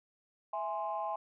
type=chord; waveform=sine; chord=E augmented; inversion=none; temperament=equal; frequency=659.3 / 830.6 / 1046.5 Hz; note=E5 / G#5 / B#5; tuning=0 / 0 / 0 cents; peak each=-38 / -36 / -38 dBFS; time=0.53-1.16 s; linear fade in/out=5 ms; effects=tanh soft clip ceiling -25 dBFS